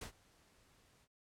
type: noise with ADSR envelope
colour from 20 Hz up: pink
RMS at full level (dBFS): -45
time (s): 0.01-1.08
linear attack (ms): 5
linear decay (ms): 100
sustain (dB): -24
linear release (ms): 54
effects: noise-tail reverb RT60 0.1 s tail -26 dB re dry + low-pass 11000 Hz 12 dB/octave